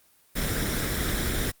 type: noise with comb filter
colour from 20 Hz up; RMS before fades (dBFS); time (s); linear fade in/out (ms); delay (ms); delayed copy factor
pink; -27; 0.35-1.52; 20; 0.55; +0.6
effects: white hiss -61 dBFS RMS until 1.6 s + Opus 24 kbps